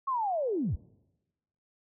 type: linear sweep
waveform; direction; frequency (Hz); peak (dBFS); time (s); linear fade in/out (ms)
sine; down; 1108.7 to 52.2; -27; 0.07-0.76; 10
effects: noise-tail reverb RT60 1.0 s tail -23 dB re dry